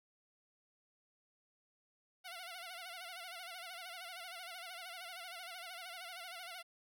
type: tone with vibrato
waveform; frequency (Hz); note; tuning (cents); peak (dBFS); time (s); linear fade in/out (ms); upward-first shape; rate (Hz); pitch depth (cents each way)
10% pulse; 711; F5; +31; -38; 2.24-6.63; 20; sine; 13; 100
effects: none